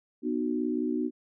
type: chord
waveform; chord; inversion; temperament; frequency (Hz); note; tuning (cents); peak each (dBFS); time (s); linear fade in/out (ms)
sine; B major; none; equal with one note detuned; 246.9 / 304.9 / 370; B3 / D#4 / F#4; 0 / -35 / 0; -30 / -30 / -33; 0.22-1.11; 50
effects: none